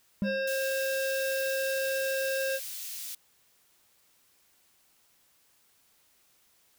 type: tone with exponential decay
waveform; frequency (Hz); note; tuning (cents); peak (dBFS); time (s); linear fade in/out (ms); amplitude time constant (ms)
triangle; 200.5; G3; +39; -21; 0.22-0.49; 0; 58
type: harmonic tone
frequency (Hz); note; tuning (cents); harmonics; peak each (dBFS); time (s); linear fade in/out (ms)
535; C5; +38; 1 / 3 / 5 / 7 / 9 / 10; -29 / -34 / -40 / -46 / -50 / -47; 0.23-2.6; 50
type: high-pass noise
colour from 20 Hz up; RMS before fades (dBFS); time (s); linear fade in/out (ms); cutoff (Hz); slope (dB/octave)
white; -39; 0.47-3.15; 5; 3100; 12
effects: white hiss -66 dBFS RMS until 6.78 s